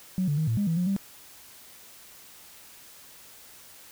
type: tone with pitch steps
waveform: sine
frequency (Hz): 185.9 / 145.5 / 157 / 113.6 / 203.8 / 164.7 / 178.7 / 196.3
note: F#3 / D3 / D#3 / A#2 / G#3 / E3 / F3 / G3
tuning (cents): +8 / -16 / +16 / -44 / -32 / -1 / +40 / +3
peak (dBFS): -22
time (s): 0.18-0.964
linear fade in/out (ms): 0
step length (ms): 98
effects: tanh soft clip ceiling -18 dBFS + white hiss -50 dBFS RMS until 3.91 s